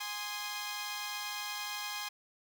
10% pulse chord, Ab major, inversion none, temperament equal with one note detuned, 826.8 / 1046.5 / 1244.5 Hz, Ab5 / C6 / Eb6, -8 / 0 / 0 cents, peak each -32 / -32 / -38 dBFS, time 0-2.09 s, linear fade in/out 10 ms, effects none

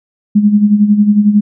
sine tone with tremolo, 207.7 Hz, G#3, in tune, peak -3 dBFS, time 0.35-1.41 s, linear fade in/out 10 ms, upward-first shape sine, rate 11 Hz, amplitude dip 65%, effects none

